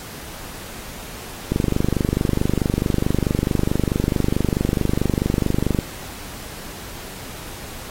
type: click train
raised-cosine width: 3 ms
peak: -5 dBFS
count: 106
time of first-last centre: 1.52-5.788 s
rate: 24.6 Hz
effects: pink hiss -36 dBFS RMS until 7.9 s + AAC 48 kbps